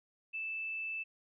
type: tone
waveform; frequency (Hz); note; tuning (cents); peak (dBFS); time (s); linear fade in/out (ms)
sine; 2637; E7; 0; -36; 0.33-1.04; 20
effects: none